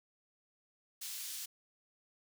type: high-pass noise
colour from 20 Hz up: pink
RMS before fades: -43 dBFS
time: 1.01-1.46 s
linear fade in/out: 10 ms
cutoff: 4200 Hz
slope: 12 dB/octave
effects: none